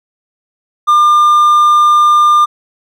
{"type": "tone", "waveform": "triangle", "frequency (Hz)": 1200, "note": "D6", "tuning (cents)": 37, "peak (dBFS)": -3, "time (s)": [0.87, 2.46], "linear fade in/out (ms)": 20, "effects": []}